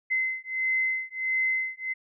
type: beating tone pair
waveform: sine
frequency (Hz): 2055 / 2056.5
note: C7 / C7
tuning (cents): -32 / -30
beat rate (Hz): 1.5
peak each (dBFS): -28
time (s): 0.1-1.94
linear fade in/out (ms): 20
effects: none